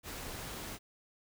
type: noise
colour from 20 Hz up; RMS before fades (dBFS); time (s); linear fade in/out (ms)
pink; -43; 0.03-0.79; 50
effects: none